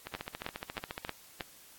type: two click trains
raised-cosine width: 0.3 ms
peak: -19 / -22 dBFS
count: 5 / 15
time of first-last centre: 0.15-1.408 / 0.07-1.049 s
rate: 3.18 / 14.3 Hz
effects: white hiss -56 dBFS RMS until 1.78 s + AAC 64 kbps